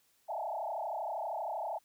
sine tone with frequency modulation, 758 Hz, F#5, 42 cents sharp, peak -34 dBFS, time 0.28-1.79 s, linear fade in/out 20 ms, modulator 32.7 Hz, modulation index 4.1, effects white hiss -71 dBFS RMS until 1.84 s

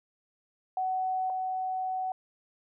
sine tone pair in turn, 749 / 749 Hz, F#5 / F#5, +21 / +21 cents, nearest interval unison, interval 0 cents, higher neither, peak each -27 / -29 dBFS, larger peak first, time 0.77-1.3 / 1.3-2.12 s, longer second, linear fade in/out 2 ms, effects none

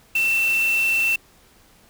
sine tone in noise, 2683 Hz, E7, 30 cents sharp, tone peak -17 dBFS, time 0.15-1.16 s, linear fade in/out 5 ms, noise white, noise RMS -33 dBFS, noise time 0.15-1.16 s, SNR +13 dB, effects pink hiss -54 dBFS RMS until 1.89 s

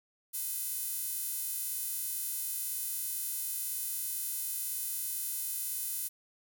sawtooth tone with high-pass filter, 509 Hz, C5, 48 cents flat, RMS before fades -36 dBFS, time 0.33-6.09 s, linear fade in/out 20 ms, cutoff 11000 Hz, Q 1.1, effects none

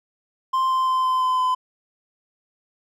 triangle tone with pitch steps, 1046.5 / 1040.5 / 1034.5 / 1028.5 / 1022.6 / 1016.7 Hz, C6 / C6 / C6 / C6 / C6 / B5, 0 / -10 / -20 / -30 / -40 / +50 cents, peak -16 dBFS, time 0.53-1.55 s, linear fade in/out 10 ms, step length 170 ms, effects none

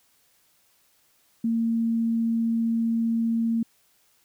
sine tone, 228.8 Hz, A#3, 32 cents flat, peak -21 dBFS, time 1.44-3.63 s, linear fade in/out 5 ms, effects white hiss -64 dBFS RMS until 4.24 s

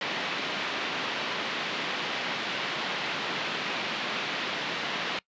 white band-pass noise, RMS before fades -32 dBFS, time 0.01-5.19 s, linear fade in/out 2 ms, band 150 to 3600 Hz, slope 24 dB/octave, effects noise-tail reverb RT60 0.1 s tail -23 dB re dry + resampled to 16000 Hz

